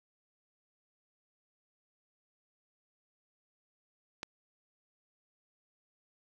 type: click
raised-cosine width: 0.2 ms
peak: -20 dBFS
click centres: 4.231 s
effects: none